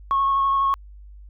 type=tone with vibrato; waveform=sine; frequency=1096 Hz; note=C#6; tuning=20 cents flat; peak=-16 dBFS; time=0.11-0.74 s; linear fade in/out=0 ms; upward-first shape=square; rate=12 Hz; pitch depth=10 cents each way; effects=tanh soft clip ceiling -13 dBFS + added 50 Hz sine -40 dBFS peak until 1.29 s